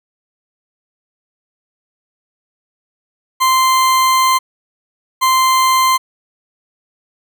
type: tone pair in turn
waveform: 40% pulse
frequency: 1042 / 1042 Hz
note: C6 / C6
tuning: -7 / -7 cents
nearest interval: unison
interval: 0 cents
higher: neither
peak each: -9 dBFS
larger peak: neither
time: 3.4-4.39 / 5.21-5.98 s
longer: first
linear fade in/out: 20 ms
effects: none